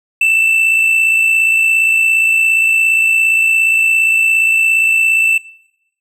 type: tone with amplitude modulation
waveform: triangle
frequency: 2659 Hz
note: E7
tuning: 14 cents sharp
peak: -5 dBFS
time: 0.21-5.38 s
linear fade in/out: 5 ms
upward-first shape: sine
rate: 57.3 Hz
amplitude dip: 40%
effects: noise-tail reverb RT60 0.9 s tail -22 dB re dry